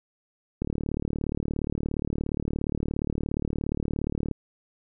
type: click train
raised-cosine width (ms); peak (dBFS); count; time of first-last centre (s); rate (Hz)
3; -15; 138; 0.62-4.313; 37.1
effects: none